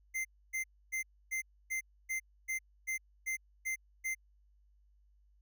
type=tone bursts; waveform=square; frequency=2082 Hz; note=C7; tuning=9 cents flat; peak=-34 dBFS; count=11; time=0.14-4.15 s; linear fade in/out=20 ms; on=110 ms; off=280 ms; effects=added 50 Hz sine -64 dBFS peak until 5.41 s